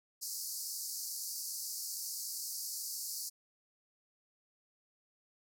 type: band-pass noise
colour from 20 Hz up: pink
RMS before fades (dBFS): -41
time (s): 0.21-3.3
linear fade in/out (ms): 20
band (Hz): 4500 to 16000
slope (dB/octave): 96
effects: none